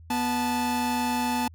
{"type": "tone pair together", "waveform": "45% pulse", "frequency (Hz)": [245.2, 873.8], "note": ["B3", "A5"], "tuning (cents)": [-12, -12], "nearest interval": "octave + minor seventh", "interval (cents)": 2200, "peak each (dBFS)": -27, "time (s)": [0.1, 1.48], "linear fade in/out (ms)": 5, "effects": ["added 82 Hz sine -45 dBFS peak until 1.54 s"]}